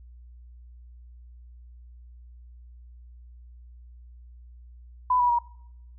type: tone with pitch steps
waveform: sine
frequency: 1000 / 976 / 952.6 Hz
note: B5 / B5 / A#5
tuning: +21 / -21 / +37 cents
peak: -19 dBFS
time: 5.1-5.388 s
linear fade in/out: 5 ms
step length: 96 ms
effects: noise-tail reverb RT60 0.7 s tail -22 dB re dry + added 60 Hz sine -45 dBFS peak until 5.98 s